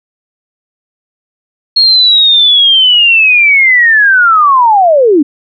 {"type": "linear sweep", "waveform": "sine", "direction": "down", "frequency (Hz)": [4300, 270], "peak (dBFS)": -3, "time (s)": [1.76, 5.23], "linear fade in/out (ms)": 10, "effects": []}